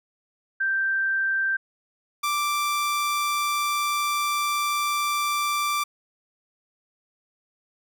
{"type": "tone pair in turn", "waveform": ["sine", "sawtooth"], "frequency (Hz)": [1568, 1174.7], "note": ["G6", "D6"], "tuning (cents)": [0, 0], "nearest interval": "perfect fourth", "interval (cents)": 500, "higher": "first", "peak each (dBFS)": [-21, -19], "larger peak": "second", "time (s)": [[0.6, 1.57], [2.23, 5.84]], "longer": "second", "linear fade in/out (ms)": 10, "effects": []}